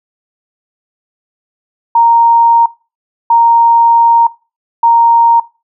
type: tone bursts at uneven times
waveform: sine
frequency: 930 Hz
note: A#5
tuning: 4 cents flat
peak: -4 dBFS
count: 3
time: 1.95-2.66 / 3.3-4.27 / 4.83-5.4 s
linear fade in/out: 5 ms
effects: noise-tail reverb RT60 0.3 s tail -20 dB re dry